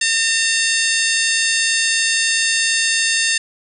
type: harmonic tone with a mistuned harmonic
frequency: 907 Hz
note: A#5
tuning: 48 cents flat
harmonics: 2 / 3 / 4 / 5 / 6 / 7 / 8 / 9 / 10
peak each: -20 / -22 / -23 / -24 / -25 / -25 / -26 / -27 / -27 dBFS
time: 0.01-3.38 s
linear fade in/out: 5 ms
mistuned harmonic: 6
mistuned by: -88 cents
effects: none